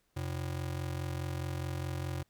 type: ring-modulated tone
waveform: square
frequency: 110 Hz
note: A2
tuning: in tune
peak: -32 dBFS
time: 0.16-2.23 s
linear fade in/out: 10 ms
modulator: 22.4 Hz
effects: pink hiss -75 dBFS RMS until 2.29 s